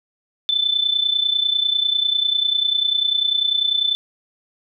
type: tone with amplitude modulation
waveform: sine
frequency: 3520 Hz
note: A7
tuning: in tune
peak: -13 dBFS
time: 0.49-3.95 s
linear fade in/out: 0 ms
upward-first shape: sine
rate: 30.1 Hz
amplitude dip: 75%
effects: none